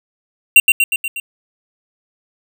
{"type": "tone with echo", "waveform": "square", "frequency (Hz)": 2756, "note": "F7", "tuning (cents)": -24, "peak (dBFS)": -3, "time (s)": [0.56, 0.6], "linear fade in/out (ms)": 2, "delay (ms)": 120, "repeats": 5, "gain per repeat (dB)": -4, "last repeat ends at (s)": 1.2, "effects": []}